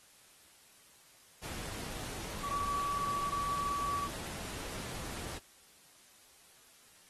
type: tone in noise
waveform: sine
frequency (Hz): 1142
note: D6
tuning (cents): -49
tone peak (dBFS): -32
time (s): 2.43-4.08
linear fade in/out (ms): 20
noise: pink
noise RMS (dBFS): -43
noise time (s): 1.42-5.39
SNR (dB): +8
effects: white hiss -61 dBFS RMS until 7.09 s + AAC 32 kbps